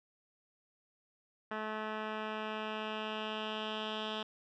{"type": "tone with low-pass filter sweep", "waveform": "10% pulse", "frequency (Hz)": 216.1, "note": "A3", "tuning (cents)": -31, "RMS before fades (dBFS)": -39, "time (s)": [1.51, 4.23], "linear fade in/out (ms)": 5, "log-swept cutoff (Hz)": [2000, 3400], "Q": 3.4, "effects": []}